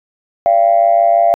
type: tone with amplitude modulation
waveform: sine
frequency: 684 Hz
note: F5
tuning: 36 cents flat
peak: -3 dBFS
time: 0.46-1.34 s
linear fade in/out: 0 ms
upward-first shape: sine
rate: 106 Hz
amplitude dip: 85%
effects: tanh soft clip ceiling 0 dBFS